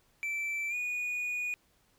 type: tone with pitch glide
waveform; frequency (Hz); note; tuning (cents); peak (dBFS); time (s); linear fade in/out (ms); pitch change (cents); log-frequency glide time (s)
triangle; 2330 to 2459; D7 to D#7; -14 to -21; -30; 0.23-1.54; 0; +93; 0.69-0.75
effects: pink hiss -69 dBFS RMS until 1.98 s